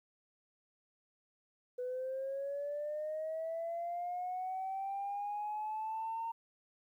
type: linear sweep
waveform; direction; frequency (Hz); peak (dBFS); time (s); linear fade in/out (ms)
sine; up; 494 to 919; -35; 1.78-6.32; 10
effects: tanh soft clip ceiling -32 dBFS + 12-bit